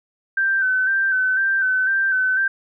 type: tone with vibrato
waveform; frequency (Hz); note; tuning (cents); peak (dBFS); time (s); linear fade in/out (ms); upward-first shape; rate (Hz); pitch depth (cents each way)
sine; 1545; G6; -26; -16; 0.37-2.48; 5; square; 2; 31
effects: none